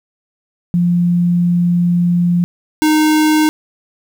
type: tone pair in turn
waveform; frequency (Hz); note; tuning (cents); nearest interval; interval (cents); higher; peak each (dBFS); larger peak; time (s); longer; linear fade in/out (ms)
sine / square; 174.61 / 308.4; F3 / D#4; 0 / -15; minor seventh; 985; second; -10; neither; 0.74-2.44 / 2.82-3.49; first; 0
effects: 8-bit